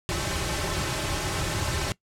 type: noise with comb filter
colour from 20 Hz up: pink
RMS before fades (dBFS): -28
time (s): 0.09-1.92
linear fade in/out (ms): 0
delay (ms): 4.2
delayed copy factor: -0.7
effects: noise-tail reverb RT60 0.1 s tail -20 dB re dry + low-pass 9000 Hz 12 dB/octave